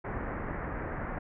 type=low-pass noise; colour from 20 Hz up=pink; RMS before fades=-36 dBFS; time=0.04-1.19 s; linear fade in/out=10 ms; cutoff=2000 Hz; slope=48 dB/octave; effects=none